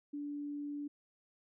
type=tone; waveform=sine; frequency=290.2 Hz; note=D4; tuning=21 cents flat; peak=-38 dBFS; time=0.13-0.88 s; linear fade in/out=10 ms; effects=none